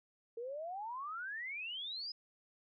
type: exponential sweep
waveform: sine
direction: up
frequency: 450.6 to 5100 Hz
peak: -40 dBFS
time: 0.37-2.12 s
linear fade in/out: 5 ms
effects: none